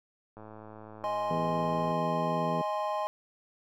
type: click train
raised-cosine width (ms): 1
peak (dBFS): -33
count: 168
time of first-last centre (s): 0.37-1.916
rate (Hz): 108
type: chord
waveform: triangle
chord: Ab major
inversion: second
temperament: equal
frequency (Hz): 622.3 / 830.6 / 1046.5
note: Eb5 / Ab5 / C6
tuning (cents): 0 / 0 / 0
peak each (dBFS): -31 / -32 / -32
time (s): 1.04-3.07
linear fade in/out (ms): 0
type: harmonic tone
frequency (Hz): 82.41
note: E2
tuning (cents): 0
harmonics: 2 / 3 / 4 / 5 / 6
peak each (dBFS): -33 / -37 / -44 / -39 / -39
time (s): 1.3-2.62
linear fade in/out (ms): 10
effects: none